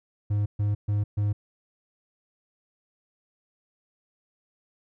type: tone bursts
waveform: triangle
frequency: 103.3 Hz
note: G#2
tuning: 9 cents flat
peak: -20 dBFS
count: 4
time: 0.3-1.33 s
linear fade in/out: 10 ms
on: 160 ms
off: 130 ms
effects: none